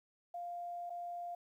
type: tone with dropouts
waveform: sine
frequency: 698.5 Hz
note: F5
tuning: in tune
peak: -40 dBFS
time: 0.34-1.35 s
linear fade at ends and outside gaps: 5 ms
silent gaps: 0.897-0.902 s
effects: 12-bit